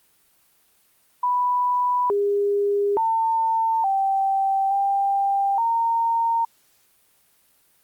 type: tone with pitch steps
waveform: sine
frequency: 987 / 405.4 / 901 / 779 / 792 / 920 Hz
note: B5 / G#4 / A5 / G5 / G5 / A#5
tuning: -1 / -42 / +41 / -11 / +18 / -23 cents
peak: -18 dBFS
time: 1.23-6.45 s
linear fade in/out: 5 ms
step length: 870 ms
effects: white hiss -61 dBFS RMS until 7.83 s + Opus 32 kbps